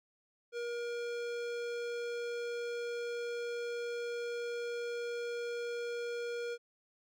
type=tone with hard clipping; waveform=sine; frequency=475.2 Hz; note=A#4; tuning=33 cents sharp; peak=-38 dBFS; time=0.52-6.58 s; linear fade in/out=50 ms; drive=18 dB; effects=none